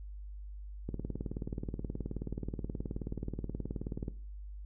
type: click train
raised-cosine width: 3 ms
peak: -24 dBFS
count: 61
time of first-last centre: 0.89-4.081 s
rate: 18.8 Hz
effects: noise-tail reverb RT60 0.4 s tail -17 dB re dry + added 50 Hz sine -42 dBFS peak until 4.65 s